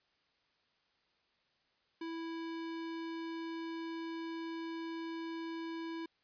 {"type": "tone", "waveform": "square", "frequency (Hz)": 329.4, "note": "E4", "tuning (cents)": -1, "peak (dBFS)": -40, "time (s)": [2.01, 6.06], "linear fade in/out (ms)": 5, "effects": ["white hiss -75 dBFS RMS until 6.23 s", "resampled to 11025 Hz"]}